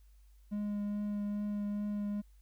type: tone with vibrato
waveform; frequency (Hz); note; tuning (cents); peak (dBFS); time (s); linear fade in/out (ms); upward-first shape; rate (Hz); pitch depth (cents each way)
triangle; 206.2; G#3; -12; -31; 0.51-2.22; 20; triangle; 2.4; 13
effects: added 50 Hz sine -57 dBFS peak until 2.41 s + white hiss -75 dBFS RMS until 2.41 s